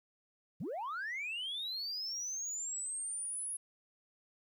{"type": "linear sweep", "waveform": "sine", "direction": "up", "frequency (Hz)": [116.54, 10600], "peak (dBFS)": -35, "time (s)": [0.6, 3.57], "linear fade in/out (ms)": 10, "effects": ["tanh soft clip ceiling -35 dBFS", "12-bit"]}